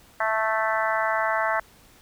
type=harmonic tone; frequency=220 Hz; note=A3; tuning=in tune; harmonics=3 / 4 / 5 / 6 / 7 / 8 / 9; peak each=-27 / -28 / -29 / -30 / -30 / -31 / -32 dBFS; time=0.2-1.6 s; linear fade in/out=5 ms; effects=pink hiss -54 dBFS RMS until 2.01 s